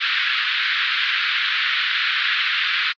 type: band-pass noise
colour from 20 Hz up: pink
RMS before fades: -21 dBFS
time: 0-2.93 s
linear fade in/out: 20 ms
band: 1400 to 4000 Hz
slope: 48 dB/octave
effects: AAC 48 kbps